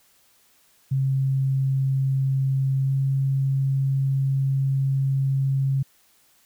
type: tone with pitch glide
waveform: sine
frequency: 134.5 to 135.67 Hz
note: C3 to C#3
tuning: +48 to -37 cents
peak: -19 dBFS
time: 0.91-5.83 s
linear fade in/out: 10 ms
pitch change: +15 cents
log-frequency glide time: 2.82-2.92 s
effects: white hiss -60 dBFS RMS until 6.45 s